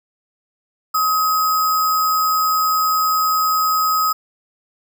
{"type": "tone with sample-and-hold", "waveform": "sine", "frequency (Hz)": 1265, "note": "D#6", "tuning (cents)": 28, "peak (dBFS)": -14, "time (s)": [0.94, 4.13], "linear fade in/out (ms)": 10, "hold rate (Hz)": 6300, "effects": []}